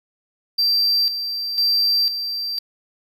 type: tone with tremolo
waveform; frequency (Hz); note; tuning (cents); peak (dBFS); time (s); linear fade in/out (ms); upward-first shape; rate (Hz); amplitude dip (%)
triangle; 4699; D8; 0; -14; 0.58-2.59; 10; square; 1; 60
effects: none